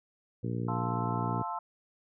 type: harmonic tone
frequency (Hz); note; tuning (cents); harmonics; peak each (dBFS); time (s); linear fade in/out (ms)
59; A#1; +22; 2 / 3 / 4 / 5 / 6 / 7 / 8; -33 / -37 / -39 / -41 / -43 / -44 / -45; 0.43-1.43; 10
type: chord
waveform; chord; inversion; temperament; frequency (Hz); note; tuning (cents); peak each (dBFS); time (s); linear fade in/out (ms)
sine; F major seventh; none; equal; 698.5 / 880 / 1046.5 / 1318.5; F5 / A5 / C6 / E6; 0 / 0 / 0 / 0; -40 / -36 / -38 / -40; 0.68-1.59; 5
effects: none